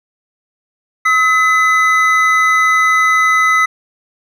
triangle tone pair together, 1283 / 2011 Hz, E6 / B6, -47 / +31 cents, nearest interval minor sixth, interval 778 cents, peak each -10 dBFS, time 1.05-3.66 s, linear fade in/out 10 ms, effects none

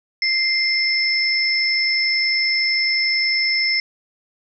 sine tone pair together, 2093 / 5269 Hz, C7 / E8, 0 / -2 cents, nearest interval octave + major third, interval 1598 cents, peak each -19 dBFS, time 0.22-3.8 s, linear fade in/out 2 ms, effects none

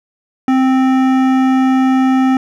triangle tone with hard clipping, 261.6 Hz, C4, in tune, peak -11 dBFS, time 0.48-2.37 s, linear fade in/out 2 ms, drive 18 dB, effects none

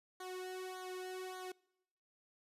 sawtooth tone with flanger, 370 Hz, F#4, in tune, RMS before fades -45 dBFS, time 0.2-1.52 s, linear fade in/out 5 ms, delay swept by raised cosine 0.38 to 1.88 ms, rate 1.7 Hz, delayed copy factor -1, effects noise-tail reverb RT60 0.9 s tail -25 dB re dry + resampled to 32000 Hz

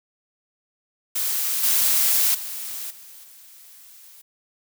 blue noise with level steps, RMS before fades -24 / -19 / -32 / -44 / -47 dBFS, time 1.15-4.22 s, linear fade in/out 10 ms, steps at 1.63 / 2.34 / 2.9 / 3.23 s, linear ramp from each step 10 ms, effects none

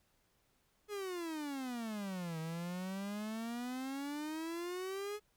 45% pulse exponential two-way sweep, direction down then up, 423.7 to 158.7 to 423.7 Hz, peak -39 dBFS, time 0.88-5.2 s, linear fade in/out 50 ms, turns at 2.39 s, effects pink hiss -75 dBFS RMS until 5.36 s

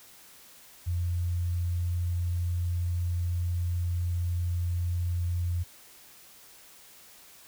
sine tone, 87.31 Hz, F2, in tune, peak -26 dBFS, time 0.86-5.64 s, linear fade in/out 20 ms, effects white hiss -53 dBFS RMS until 7.47 s

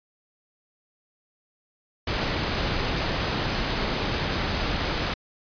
pink noise, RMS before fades -26 dBFS, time 2.07-5.14 s, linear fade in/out 5 ms, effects resampled to 11025 Hz

